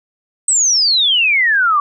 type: exponential sweep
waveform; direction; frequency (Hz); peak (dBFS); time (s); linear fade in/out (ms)
sine; down; 8250 to 1136; -10; 0.48-1.8; 2
effects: none